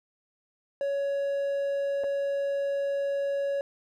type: tone with dropouts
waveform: triangle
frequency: 559 Hz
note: C#5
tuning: 14 cents sharp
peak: -24 dBFS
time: 0.81-3.61 s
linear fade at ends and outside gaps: 1 ms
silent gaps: 2.037-2.041 s
effects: none